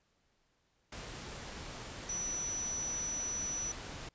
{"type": "tone in noise", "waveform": "sine", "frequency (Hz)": 5920, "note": "F#8", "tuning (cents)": 0, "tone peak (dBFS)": -35, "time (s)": [2.09, 3.72], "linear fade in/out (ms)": 5, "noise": "pink", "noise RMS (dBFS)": -45, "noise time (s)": [0.92, 4.09], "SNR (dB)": 7, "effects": ["pink hiss -75 dBFS RMS until 4.14 s", "resampled to 16000 Hz"]}